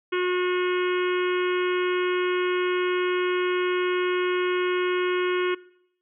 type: harmonic tone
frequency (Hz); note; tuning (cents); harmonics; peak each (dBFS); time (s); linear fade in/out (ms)
361.9; F#4; -38; 1 / 3 / 4 / 5 / 6 / 7 / 8 / 9; -23 / -32 / -32 / -38 / -35 / -37 / -38 / -42; 0.12-5.55; 10
effects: noise-tail reverb RT60 0.7 s tail -21 dB re dry